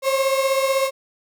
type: beating tone pair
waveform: 35% pulse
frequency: 534 / 550 Hz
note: C5 / C#5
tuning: +35 / -14 cents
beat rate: 16 Hz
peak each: -17 / -22 dBFS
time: 0.02-0.91 s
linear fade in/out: 50 ms
effects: none